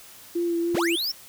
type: tone with vibrato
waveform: sine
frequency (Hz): 341.2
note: F4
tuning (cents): -40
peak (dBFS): -22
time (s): 0.35-0.96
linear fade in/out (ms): 10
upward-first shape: sine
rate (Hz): 3.2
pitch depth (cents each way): 20
type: linear sweep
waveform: square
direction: up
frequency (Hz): 33.57 to 5600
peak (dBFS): -25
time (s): 0.74-1.12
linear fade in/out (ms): 10
effects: white hiss -47 dBFS RMS until 1.28 s